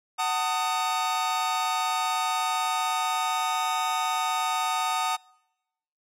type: chord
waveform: 45% pulse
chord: D# diminished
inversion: first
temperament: just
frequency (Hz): 746.7 / 896 / 1244.5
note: F#5 / A5 / D#6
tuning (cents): +16 / +31 / 0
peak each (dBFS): -29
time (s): 0.18-5.17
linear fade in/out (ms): 20
effects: noise-tail reverb RT60 0.9 s tail -26 dB re dry + low-pass 12000 Hz 12 dB/octave